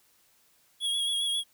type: tone with vibrato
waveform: square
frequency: 3322 Hz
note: G#7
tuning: in tune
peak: -27 dBFS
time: 0.8-1.44 s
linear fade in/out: 50 ms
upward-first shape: sine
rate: 7.4 Hz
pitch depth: 32 cents each way
effects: white hiss -65 dBFS RMS until 1.53 s